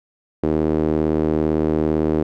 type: tone with band-pass filter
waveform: sawtooth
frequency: 77.78 Hz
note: D#2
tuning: in tune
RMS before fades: -19 dBFS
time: 0.43-2.23 s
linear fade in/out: 5 ms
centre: 360 Hz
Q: 2.2
effects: none